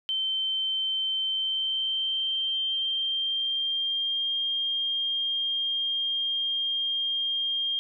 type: tone with pitch glide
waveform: sine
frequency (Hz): 3100 to 3213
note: G7 to G7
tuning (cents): -20 to +42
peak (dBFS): -25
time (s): 0.09-7.79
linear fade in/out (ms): 0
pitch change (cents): +62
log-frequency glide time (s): 1.26-4.33
effects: none